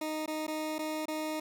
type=tone with dropouts; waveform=20% pulse; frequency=310.2 Hz; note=D#4; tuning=5 cents flat; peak=-28 dBFS; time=0.01-1.4 s; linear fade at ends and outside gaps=5 ms; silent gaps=0.261-0.277 / 0.468-0.478 / 0.784-0.79 / 1.056-1.081 s; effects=none